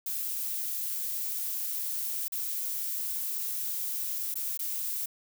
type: noise with dropouts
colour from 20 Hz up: violet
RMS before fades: -33 dBFS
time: 0.06-5.06 s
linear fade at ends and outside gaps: 5 ms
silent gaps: 2.282-2.321 / 4.342-4.355 / 4.575-4.592 s
effects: none